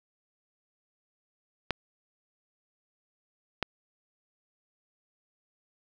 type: clicks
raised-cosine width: 0.3 ms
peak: -11 dBFS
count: 2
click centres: 1.707 / 3.627 s
effects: none